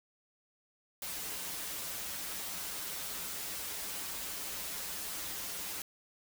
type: noise with comb filter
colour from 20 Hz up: white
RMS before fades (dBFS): -40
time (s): 1.02-5.82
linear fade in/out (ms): 2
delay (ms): 8.2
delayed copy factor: -1
effects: none